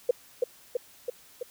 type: tone with echo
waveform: sine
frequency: 492.4 Hz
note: B4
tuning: 5 cents flat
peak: -17 dBFS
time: 0.09-0.11 s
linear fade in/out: 5 ms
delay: 330 ms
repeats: 4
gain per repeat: -3 dB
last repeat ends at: 1.43 s
effects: white hiss -55 dBFS RMS until 1.5 s